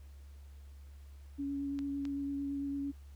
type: tone with vibrato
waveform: sine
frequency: 280 Hz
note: C#4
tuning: 18 cents sharp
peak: -34 dBFS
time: 1.38-2.92 s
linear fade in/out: 20 ms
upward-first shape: triangle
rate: 8.9 Hz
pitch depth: 15 cents each way
type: clicks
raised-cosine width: 0.2 ms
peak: -31 dBFS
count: 2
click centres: 1.79 / 2.053 s
effects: added 70 Hz sine -49 dBFS peak until 3.15 s + pink hiss -68 dBFS RMS until 3.15 s